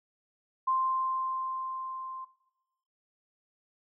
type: tone with level ramp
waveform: sine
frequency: 1046.5 Hz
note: C6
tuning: in tune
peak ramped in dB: -24 to -38 dBFS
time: 0.67-2.25 s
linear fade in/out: 10 ms
effects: noise-tail reverb RT60 0.9 s tail -17 dB re dry